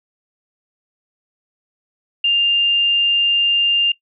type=tone; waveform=sine; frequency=2800 Hz; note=F7; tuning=4 cents sharp; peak=-12 dBFS; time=2.24-3.92 s; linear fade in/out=5 ms; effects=noise-tail reverb RT60 0.1 s tail -20 dB re dry